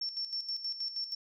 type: tone with tremolo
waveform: sine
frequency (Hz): 5430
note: F8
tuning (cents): -50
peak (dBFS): -32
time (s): 0.01-1.15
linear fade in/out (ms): 5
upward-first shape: square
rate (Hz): 6.3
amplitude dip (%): 65
effects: none